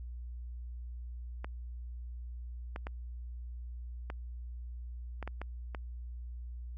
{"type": "clicks", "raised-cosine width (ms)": 0.5, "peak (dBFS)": -25, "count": 8, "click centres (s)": [1.445, 2.761, 2.869, 4.101, 5.227, 5.276, 5.416, 5.748], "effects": ["added 60 Hz sine -40 dBFS peak until 6.77 s"]}